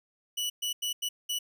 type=tone bursts at uneven times; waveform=sawtooth; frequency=2951 Hz; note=F#7; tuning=5 cents flat; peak=-26 dBFS; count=5; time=0.37-0.5 / 0.62-0.73 / 0.82-0.93 / 1.02-1.09 / 1.29-1.39 s; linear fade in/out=10 ms; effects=none